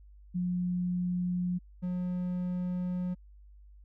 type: tone pair in turn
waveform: sine / triangle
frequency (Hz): 178.8 / 180.04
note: F3 / F#3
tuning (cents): +41 / -47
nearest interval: unison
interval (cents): 12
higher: second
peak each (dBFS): -28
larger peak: neither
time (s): 0.34-1.59 / 1.82-3.15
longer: second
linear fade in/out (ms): 20
effects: added 50 Hz sine -51 dBFS peak until 3.84 s